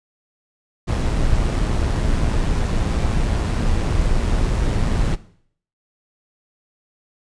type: noise with amplitude modulation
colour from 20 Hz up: brown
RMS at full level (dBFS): -17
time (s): 0.87-5.16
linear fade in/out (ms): 20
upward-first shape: sine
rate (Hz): 113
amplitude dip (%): 35
effects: noise-tail reverb RT60 0.6 s tail -17 dB re dry + resampled to 22050 Hz